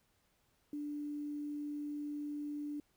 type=tone with quantisation; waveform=sine; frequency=293.7 Hz; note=D4; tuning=in tune; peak=-38 dBFS; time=0.73-2.8 s; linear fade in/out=2 ms; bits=11; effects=pink hiss -75 dBFS RMS until 2.96 s